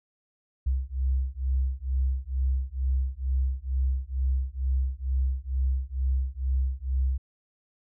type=beating tone pair; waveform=sine; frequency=64.4 / 66.6 Hz; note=C2 / C2; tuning=-27 / +31 cents; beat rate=2.2 Hz; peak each=-27 dBFS; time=0.66-7.18 s; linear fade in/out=10 ms; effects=none